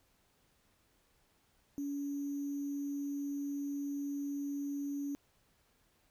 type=tone with sample-and-hold; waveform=sine; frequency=283.9 Hz; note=C#4; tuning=41 cents sharp; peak=-35 dBFS; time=1.78-5.15 s; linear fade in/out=0 ms; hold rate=6300 Hz; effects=pink hiss -72 dBFS RMS until 6.1 s